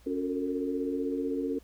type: tone cluster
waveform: sine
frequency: 277.6 / 358.4 / 439 / 454.8 Hz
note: C#4 / F4 / A4 / A#4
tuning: +3 / +45 / -4 / -43 cents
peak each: -31 / -36 / -40 / -34 dBFS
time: 0.06-1.59 s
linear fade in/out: 10 ms
effects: added 60 Hz sine -55 dBFS peak until 1.63 s + pink hiss -62 dBFS RMS until 1.63 s